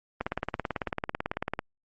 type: click train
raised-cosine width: 0.5 ms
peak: -14 dBFS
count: 26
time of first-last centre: 0.21-1.591 s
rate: 18.1 Hz
effects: Opus 32 kbps